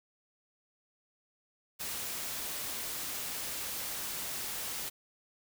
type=noise; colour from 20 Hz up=white; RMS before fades=-38 dBFS; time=1.79-4.9 s; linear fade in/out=20 ms; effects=none